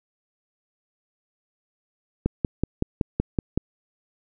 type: click train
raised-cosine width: 3 ms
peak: -8 dBFS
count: 8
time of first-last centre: 2.26-3.576 s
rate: 5.32 Hz
effects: none